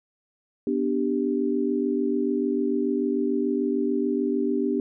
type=chord; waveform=sine; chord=G major; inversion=first; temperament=equal; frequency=246.9 / 293.7 / 392 Hz; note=B3 / D4 / G4; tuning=0 / 0 / 0 cents; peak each=-26 dBFS; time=0.67-4.8 s; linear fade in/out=2 ms; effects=none